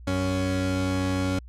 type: tone pair together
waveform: 30% pulse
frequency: 92.9 / 278.4 Hz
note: F#2 / C#4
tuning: +7 / +8 cents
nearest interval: octave + perfect fifth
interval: 1901 cents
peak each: -24 / -24 dBFS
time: 0.07-1.39 s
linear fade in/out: 5 ms
effects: added 60 Hz sine -41 dBFS peak until 1.48 s + low-pass 9000 Hz 12 dB/octave